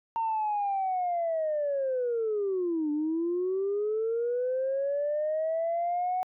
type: linear two-way sweep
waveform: sine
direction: down then up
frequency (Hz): 918 to 293.7 to 744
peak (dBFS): -25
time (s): 0.16-6.23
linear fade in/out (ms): 0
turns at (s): 2.91
effects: tanh soft clip ceiling -22 dBFS